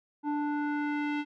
square tone with low-pass filter sweep, 294.1 Hz, D4, 3 cents sharp, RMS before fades -31 dBFS, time 0.23-1.25 s, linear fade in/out 50 ms, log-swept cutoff 930 to 2700 Hz, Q 1.9, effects none

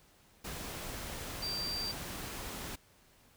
sine tone in noise, 4699 Hz, D8, in tune, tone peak -35 dBFS, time 1.42-1.92 s, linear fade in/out 10 ms, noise pink, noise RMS -42 dBFS, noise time 0.44-2.76 s, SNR +4 dB, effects pink hiss -64 dBFS RMS until 3.36 s

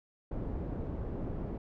pink low-pass noise, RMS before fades -37 dBFS, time 0.31-1.58 s, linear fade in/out 5 ms, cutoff 480 Hz, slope 12 dB/octave, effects none

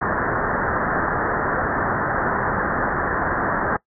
white low-pass noise, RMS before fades -22 dBFS, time 0.01-3.77 s, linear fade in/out 10 ms, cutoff 1800 Hz, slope 96 dB/octave, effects noise-tail reverb RT60 0.1 s tail -21 dB re dry

